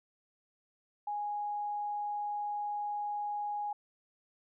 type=tone; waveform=sine; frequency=828 Hz; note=G#5; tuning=5 cents flat; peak=-33 dBFS; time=1.07-3.73 s; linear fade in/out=5 ms; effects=none